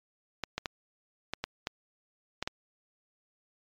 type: clicks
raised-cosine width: 0.2 ms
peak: -14 dBFS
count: 8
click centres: 0.437 / 0.58 / 0.658 / 1.336 / 1.44 / 1.671 / 2.426 / 2.475 s
effects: low-pass 6000 Hz 12 dB/octave + MP3 96 kbps